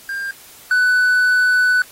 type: tone pair in turn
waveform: triangle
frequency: 1597 / 1493 Hz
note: G6 / F#6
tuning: +32 / +15 cents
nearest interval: minor second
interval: 117 cents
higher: first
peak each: -20 / -10 dBFS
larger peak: second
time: 0.09-0.31 / 0.71-1.82 s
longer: second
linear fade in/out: 2 ms
effects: white hiss -43 dBFS RMS until 1.91 s + AAC 48 kbps